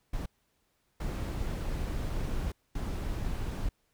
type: noise bursts at uneven times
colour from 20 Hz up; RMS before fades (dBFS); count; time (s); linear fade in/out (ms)
brown; -33; 3; 0.13-0.26 / 1-2.52 / 2.75-3.69; 5
effects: pink hiss -74 dBFS RMS until 3.93 s